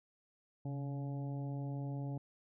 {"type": "harmonic tone with a mistuned harmonic", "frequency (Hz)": 141.2, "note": "C#3", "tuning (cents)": 32, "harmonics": [1, 2, 3, 4, 5, 6], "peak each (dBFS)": [-38, -45, -55, -53, -55, -57], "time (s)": [0.65, 2.18], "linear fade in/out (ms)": 5, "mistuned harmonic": 1, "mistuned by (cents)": -55, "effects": []}